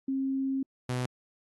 sine / sawtooth tone pair in turn, 268.3 / 125.42 Hz, C4 / B2, +44 / +27 cents, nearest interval octave + minor second, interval 1317 cents, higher first, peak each -27 / -25 dBFS, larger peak second, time 0.08-0.63 / 0.89-1.06 s, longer first, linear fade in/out 5 ms, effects AAC 32 kbps

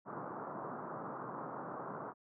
white band-pass noise, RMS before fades -44 dBFS, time 0.05-2.14 s, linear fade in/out 50 ms, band 120 to 1300 Hz, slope 48 dB/octave, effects none

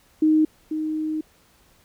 sine tone pair in turn, 311.1 / 311.1 Hz, D#4 / D#4, 0 / 0 cents, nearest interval unison, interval 0 cents, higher neither, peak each -14 / -23 dBFS, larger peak first, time 0.22-0.45 / 0.71-1.21 s, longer second, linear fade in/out 5 ms, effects pink hiss -58 dBFS RMS until 1.84 s

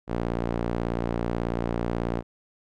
sawtooth tone with band-pass filter, 58.27 Hz, A#1, in tune, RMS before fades -28 dBFS, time 0.07-2.23 s, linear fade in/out 50 ms, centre 420 Hz, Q 0.59, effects none

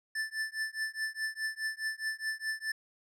square tone with tremolo, 1760 Hz, A6, in tune, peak -30 dBFS, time 0.15-2.72 s, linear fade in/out 5 ms, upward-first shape triangle, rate 4.8 Hz, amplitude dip 100%, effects low-pass 10000 Hz 12 dB/octave

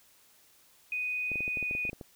sine tone with pitch glide, 2489 to 2475 Hz, D#7 to D#7, 0 to -10 cents, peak -30 dBFS, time 0.92-1.9 s, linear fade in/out 2 ms, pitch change -10 cents, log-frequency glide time 1.37-1.78 s
clicks, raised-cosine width 2 ms, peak -28 dBFS, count 12, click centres 1.317 / 1.357 / 1.406 / 1.479 / 1.572 / 1.627 / 1.711 / 1.751 / 1.852 / 1.893 / 1.931 / 2.012 s
effects white hiss -62 dBFS RMS until 2.15 s

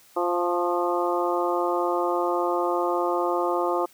harmonic tone with a mistuned harmonic, 174.9 Hz, F3, 3 cents sharp, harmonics 2 / 3 / 4 / 5 / 6 / 7, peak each -26 / -28 / -29 / -30 / -31 / -31 dBFS, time 0.16-3.86 s, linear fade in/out 10 ms, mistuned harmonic 6, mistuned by +27 cents, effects white hiss -55 dBFS RMS until 3.93 s + high-pass 80 Hz 12 dB/octave

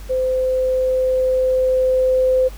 sine tone with level ramp, 515 Hz, C5, 28 cents flat, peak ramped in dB -16 to -12 dBFS, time 0.09-2.49 s, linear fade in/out 20 ms, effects added 50 Hz sine -32 dBFS peak until 2.57 s + pink hiss -43 dBFS RMS until 2.57 s

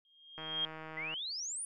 sine tone with exponential growth, 3229 Hz, G#7, 49 cents flat, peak -29 dBFS, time 0.05-0.65 s, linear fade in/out 1 ms, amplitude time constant 130 ms
click train, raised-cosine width 0.5 ms, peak -31 dBFS, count 121, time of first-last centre 0.38-1.139 s, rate 158 Hz
sine exponential sweep, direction up, 1963 to 10000 Hz, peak -37 dBFS, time 0.97-1.65 s, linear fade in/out 2 ms
effects none

